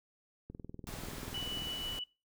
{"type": "click train", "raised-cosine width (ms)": 3, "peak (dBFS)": -32, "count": 25, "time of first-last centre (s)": [0.5, 1.671], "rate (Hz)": 20.5}
{"type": "noise", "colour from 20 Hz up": "pink", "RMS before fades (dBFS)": -45, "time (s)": [0.87, 1.99], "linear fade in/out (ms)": 0}
{"type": "tone with tremolo", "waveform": "sine", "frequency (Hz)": 2960, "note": "F#7", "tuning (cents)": 0, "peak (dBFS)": -36, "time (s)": [1.34, 2.04], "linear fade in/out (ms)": 5, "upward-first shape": "triangle", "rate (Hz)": 6.1, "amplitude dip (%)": 30}
{"effects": ["noise-tail reverb RT60 0.3 s tail -22 dB re dry"]}